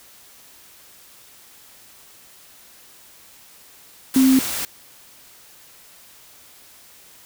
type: tone in noise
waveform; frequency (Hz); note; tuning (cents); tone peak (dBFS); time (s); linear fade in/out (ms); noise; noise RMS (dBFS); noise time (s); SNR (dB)
sine; 262.8; C4; +8; -11; 4.16-4.39; 2; white; -26; 4.14-4.65; +12
effects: white hiss -48 dBFS RMS until 7.25 s